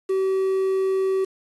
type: tone with quantisation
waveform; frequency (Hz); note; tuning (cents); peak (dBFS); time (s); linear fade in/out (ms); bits
triangle; 382.2; G4; -44; -17; 0.09-1.25; 10; 7
effects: resampled to 24000 Hz